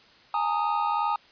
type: chord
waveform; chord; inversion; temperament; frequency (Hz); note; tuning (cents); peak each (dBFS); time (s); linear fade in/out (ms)
triangle; Ab suspended second; none; equal with one note detuned; 830.6 / 913.1 / 1244.5; Ab5 / Bb5 / Eb6; 0 / -36 / 0; -26; 0.34-1.16; 2
effects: white hiss -55 dBFS RMS until 1.31 s + resampled to 11025 Hz